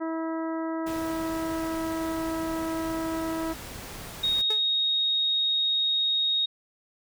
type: harmonic tone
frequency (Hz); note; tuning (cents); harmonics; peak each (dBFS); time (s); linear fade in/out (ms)
324.5; E4; -27; 1 / 2 / 3 / 4 / 5 / 6; -29 / -35 / -38 / -40 / -47 / -48; 0-3.54; 20
type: noise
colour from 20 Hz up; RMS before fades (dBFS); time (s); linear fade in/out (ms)
pink; -40; 0.86-4.42; 10
type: tone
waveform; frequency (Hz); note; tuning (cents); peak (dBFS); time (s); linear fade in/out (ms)
sine; 3743; A#7; +6; -22; 4.23-6.46; 10
type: tone with exponential decay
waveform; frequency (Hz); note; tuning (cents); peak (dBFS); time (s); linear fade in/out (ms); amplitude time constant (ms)
sawtooth; 432.4; A4; -30; -26; 4.5-4.65; 5; 31
effects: none